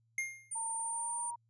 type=tone with exponential decay; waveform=square; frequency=2122 Hz; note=C7; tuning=24 cents sharp; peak=-31 dBFS; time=0.18-0.55 s; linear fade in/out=2 ms; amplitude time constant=80 ms
type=tone; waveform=sine; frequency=9030 Hz; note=C#9; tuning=31 cents sharp; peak=-36 dBFS; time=0.51-1.31 s; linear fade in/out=10 ms
type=tone with pitch glide; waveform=sine; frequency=908 to 945.5 Hz; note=A#5 to A#5; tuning=-46 to +24 cents; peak=-39 dBFS; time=0.55-1.36 s; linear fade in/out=10 ms; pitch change=+70 cents; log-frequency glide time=0.76-1.23 s
effects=added 114 Hz sine -70 dBFS peak until 1.49 s + resampled to 24000 Hz